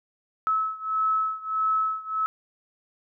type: beating tone pair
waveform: sine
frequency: 1296 / 1297.6 Hz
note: E6 / E6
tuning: -30 / -28 cents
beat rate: 1.6 Hz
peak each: -25 / -27 dBFS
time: 0.47-2.26 s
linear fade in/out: 0 ms
effects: none